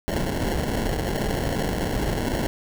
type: noise with sample-and-hold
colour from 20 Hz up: pink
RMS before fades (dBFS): -25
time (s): 0.08-2.47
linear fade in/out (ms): 0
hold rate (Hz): 1225
effects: none